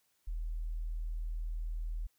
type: tone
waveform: sine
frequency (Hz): 40.01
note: D#1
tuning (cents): +49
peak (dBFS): -34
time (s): 0.27-2.07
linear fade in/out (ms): 10
effects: white hiss -75 dBFS RMS until 2.18 s